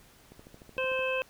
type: click train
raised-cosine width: 2 ms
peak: -36 dBFS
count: 10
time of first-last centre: 0.32-0.992 s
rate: 13.4 Hz
type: harmonic tone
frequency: 520 Hz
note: C5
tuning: 11 cents flat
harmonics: 1 / 2 / 3 / 5 / 6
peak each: -30 / -38 / -38 / -32 / -43 dBFS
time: 0.78-1.22 s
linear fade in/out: 0 ms
effects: pink hiss -58 dBFS RMS until 1.29 s